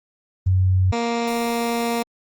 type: tone pair in turn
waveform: sine / 15% pulse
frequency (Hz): 93.2 / 234.1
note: F#2 / A#3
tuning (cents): +13 / +8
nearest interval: octave + major third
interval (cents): 1595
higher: second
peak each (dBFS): -14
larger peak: neither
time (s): 0.46-0.92 / 0.92-2.03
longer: second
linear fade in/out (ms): 10
effects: Opus 24 kbps